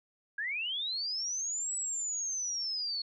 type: linear two-way sweep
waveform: sine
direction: up then down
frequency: 1591 to 7902 to 4318 Hz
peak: -32 dBFS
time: 0.38-3.02 s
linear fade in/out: 5 ms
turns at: 1.75 s
effects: none